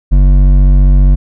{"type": "tone with hard clipping", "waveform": "triangle", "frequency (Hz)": 47.5, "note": "F#1", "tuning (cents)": 46, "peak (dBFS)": -5, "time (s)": [0.11, 1.16], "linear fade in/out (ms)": 20, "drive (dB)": 13, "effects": []}